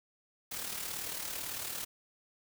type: noise with amplitude modulation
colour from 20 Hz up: white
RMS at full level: -37 dBFS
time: 0.51-1.85 s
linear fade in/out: 10 ms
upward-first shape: sine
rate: 37.9 Hz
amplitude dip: 50%
effects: none